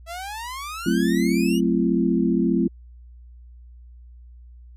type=exponential sweep; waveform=sawtooth; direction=up; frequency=651 to 2989 Hz; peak=-27 dBFS; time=0.06-1.61 s; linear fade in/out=50 ms
type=chord; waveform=sine; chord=F# half-diminished seventh; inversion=none; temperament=equal with one note detuned; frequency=185 / 220 / 261.6 / 337.9 Hz; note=F#3 / A3 / C4 / E4; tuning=0 / 0 / 0 / +43 cents; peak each=-23 dBFS; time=0.86-2.68 s; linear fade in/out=5 ms
effects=added 60 Hz sine -42 dBFS peak until 4.76 s + resampled to 32000 Hz